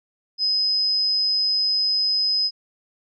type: tone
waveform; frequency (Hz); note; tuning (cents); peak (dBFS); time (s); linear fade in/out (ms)
sine; 5050; D#8; +25; -18; 0.38-2.51; 50
effects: none